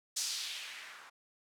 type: noise with low-pass filter sweep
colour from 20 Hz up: violet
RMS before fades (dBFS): -41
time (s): 0.16-1.1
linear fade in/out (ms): 10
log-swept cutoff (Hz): 6200 to 1200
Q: 1.8
effects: none